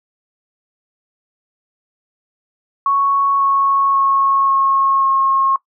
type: tone with pitch steps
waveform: sine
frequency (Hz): 1108.7 / 1101.7 / 1094.7 / 1087.8 / 1080.9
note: C#6 / C#6 / C#6 / C#6 / C#6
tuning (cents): 0 / -11 / -22 / -33 / -44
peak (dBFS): -12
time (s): 2.86-5.56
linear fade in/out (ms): 2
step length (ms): 540
effects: noise-tail reverb RT60 0.1 s tail -19 dB re dry